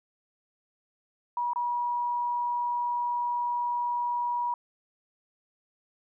sine tone with dropouts, 964 Hz, B5, 42 cents flat, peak -26 dBFS, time 1.37-4.54 s, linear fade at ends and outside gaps 2 ms, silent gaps 1.534-1.559 s, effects none

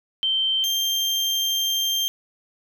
sine / 35% pulse tone pair in turn, 3120 / 3173 Hz, G7 / G7, -9 / +20 cents, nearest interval unison, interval 29 cents, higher second, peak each -19 dBFS, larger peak neither, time 0.23-0.64 / 0.64-2.08 s, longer second, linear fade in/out 0 ms, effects none

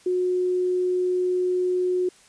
sine tone, 363.6 Hz, F#4, 30 cents flat, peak -20 dBFS, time 0.06-2.09 s, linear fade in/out 5 ms, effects white hiss -54 dBFS RMS until 2.28 s + resampled to 22050 Hz

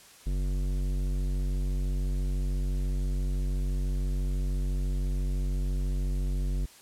sine tone with tanh clipping, 47 Hz, F#1, 28 cents sharp, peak -28 dBFS, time 0.26-6.66 s, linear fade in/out 10 ms, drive 15 dB, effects white hiss -53 dBFS RMS until 6.81 s + low-pass 11000 Hz 12 dB/octave

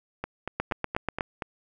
two click trains, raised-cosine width 0.5 ms, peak -16 / -11 dBFS, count 6 / 6, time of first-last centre 0.24-1.422 / 0.6-1.208 s, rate 4.23 / 8.22 Hz, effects none

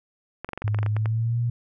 clicks, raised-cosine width 0.5 ms, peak -17 dBFS, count 12, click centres 0.446 / 0.49 / 0.533 / 0.576 / 0.62 / 0.679 / 0.746 / 0.788 / 0.83 / 0.863 / 0.966 / 1.058 s
sine tone with pitch glide, 105.3 to 118.88 Hz, G#2 to A#2, +24 to +34 cents, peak -21 dBFS, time 0.64-1.5 s, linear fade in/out 5 ms, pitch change +210 cents, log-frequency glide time 0.89-1.39 s
effects none

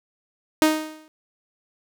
sawtooth tone with exponential decay, 311.1 Hz, D#4, in tune, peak -8 dBFS, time 0.62-1.08 s, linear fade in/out 0 ms, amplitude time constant 100 ms, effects none

